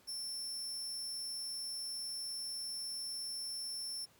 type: tone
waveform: sawtooth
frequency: 5380 Hz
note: E8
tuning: 34 cents sharp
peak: -37 dBFS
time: 0.07-4.06 s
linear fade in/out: 20 ms
effects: pink hiss -66 dBFS RMS until 4.19 s + high-pass 100 Hz 12 dB/octave